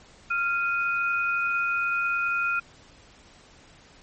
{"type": "tone pair together", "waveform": "sine", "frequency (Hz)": [1390, 2489], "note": ["F6", "D#7"], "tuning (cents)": [-9, 0], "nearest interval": "minor seventh", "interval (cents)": 1009, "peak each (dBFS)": [-24, -28], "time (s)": [0.3, 2.6], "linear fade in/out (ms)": 10, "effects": ["pink hiss -53 dBFS RMS until 4.02 s", "MP3 32 kbps"]}